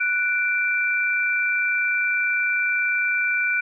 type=tone pair together; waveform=sine; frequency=1479.8 / 2349 Hz; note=F#6 / D7; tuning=0 / 0 cents; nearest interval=minor sixth; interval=800 cents; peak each=-22 dBFS; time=0-3.61 s; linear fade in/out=10 ms; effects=none